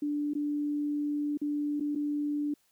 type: tone with dropouts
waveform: sine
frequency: 293.3 Hz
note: D4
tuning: 2 cents flat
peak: -28 dBFS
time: 0.02-2.54 s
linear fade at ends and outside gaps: 5 ms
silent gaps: 0.336-0.351 / 1.374-1.415 / 1.799-1.806 / 1.951-1.957 s
effects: white hiss -70 dBFS RMS until 2.71 s